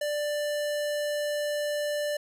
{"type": "tone", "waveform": "square", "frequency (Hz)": 590, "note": "D5", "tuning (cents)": 8, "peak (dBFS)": -28, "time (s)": [0.01, 2.17], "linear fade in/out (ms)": 5, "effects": ["resampled to 32000 Hz"]}